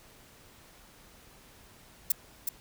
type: noise with echo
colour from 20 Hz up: violet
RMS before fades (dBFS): -23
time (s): 2.1-2.12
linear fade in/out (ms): 5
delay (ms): 370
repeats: 1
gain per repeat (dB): -6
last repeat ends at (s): 2.49
effects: pink hiss -56 dBFS RMS until 2.6 s